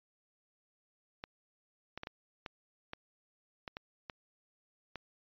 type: clicks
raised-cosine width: 0.3 ms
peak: -25 dBFS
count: 10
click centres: 1.239 / 1.976 / 2.034 / 2.071 / 2.462 / 2.934 / 3.678 / 3.769 / 4.098 / 4.957 s
effects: resampled to 11025 Hz